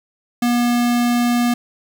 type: tone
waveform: square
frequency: 240.7 Hz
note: B3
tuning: 44 cents flat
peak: -15 dBFS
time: 0.42-1.54 s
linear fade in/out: 5 ms
effects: 9-bit